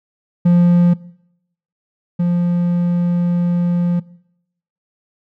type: tone pair in turn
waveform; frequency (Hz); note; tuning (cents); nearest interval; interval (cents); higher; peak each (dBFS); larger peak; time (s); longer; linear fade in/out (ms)
triangle; 174.61 / 174.61; F3 / F3; 0 / 0; unison; 0; neither; -6 / -11; first; 0.45-0.94 / 2.19-4; second; 10
effects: noise-tail reverb RT60 0.8 s tail -22 dB re dry